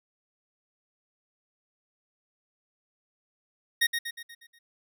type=tone with echo; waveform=25% pulse; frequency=1864.7 Hz; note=A#6; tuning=in tune; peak=-17 dBFS; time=3.81-3.87 s; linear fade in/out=10 ms; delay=120 ms; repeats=6; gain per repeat=-6 dB; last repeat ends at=4.59 s; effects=none